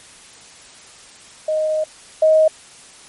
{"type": "tone pair in turn", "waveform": "sine", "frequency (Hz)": [622.3, 628.8], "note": ["D#5", "D#5"], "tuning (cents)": [0, 18], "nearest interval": "unison", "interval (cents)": 18, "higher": "second", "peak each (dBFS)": [-16, -9], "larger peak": "second", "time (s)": [[1.48, 1.84], [2.22, 2.48]], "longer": "first", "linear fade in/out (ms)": 5, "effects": ["white hiss -43 dBFS RMS until 3.08 s", "MP3 48 kbps"]}